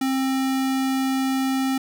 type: tone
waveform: square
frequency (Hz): 265.2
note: C4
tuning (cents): +23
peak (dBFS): -21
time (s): 0.01-1.78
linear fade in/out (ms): 5
effects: none